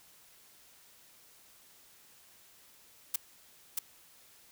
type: noise with echo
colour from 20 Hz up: blue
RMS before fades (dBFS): -30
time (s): 3.14-3.16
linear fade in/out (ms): 5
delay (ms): 630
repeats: 1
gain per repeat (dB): -2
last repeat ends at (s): 3.79
effects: white hiss -60 dBFS RMS until 4.51 s